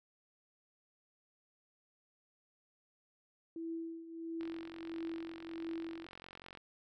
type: tone with tremolo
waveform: sine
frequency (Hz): 329.6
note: E4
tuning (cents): 0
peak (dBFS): -37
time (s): 3.56-6.06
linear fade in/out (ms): 2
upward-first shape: triangle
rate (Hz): 1.5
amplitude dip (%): 75
type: click train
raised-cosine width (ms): 0.3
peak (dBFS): -34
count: 99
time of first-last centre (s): 4.41-6.573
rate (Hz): 45.3
effects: none